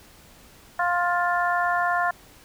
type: harmonic tone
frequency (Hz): 351.5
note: F4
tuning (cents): +11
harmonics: 2 / 3 / 4 / 5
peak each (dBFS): -24 / -26 / -27 / -28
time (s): 0.79-2.11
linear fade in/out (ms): 5
effects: pink hiss -51 dBFS RMS until 2.44 s